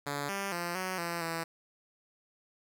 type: tone with pitch steps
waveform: 5% pulse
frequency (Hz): 143.3 / 197.6 / 173.1 / 186.1 / 170.6 / 165.2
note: D3 / G3 / F3 / F#3 / F3 / E3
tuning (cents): -42 / +14 / -15 / +10 / -40 / +4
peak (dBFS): -22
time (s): 0.06-1.44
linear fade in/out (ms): 10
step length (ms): 230
effects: none